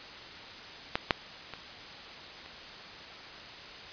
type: clicks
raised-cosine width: 0.3 ms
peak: -11 / -6 / -23 / -30 dBFS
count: 4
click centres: 0.955 / 1.108 / 1.537 / 2.461 s
effects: white hiss -45 dBFS RMS until 3.92 s + resampled to 11025 Hz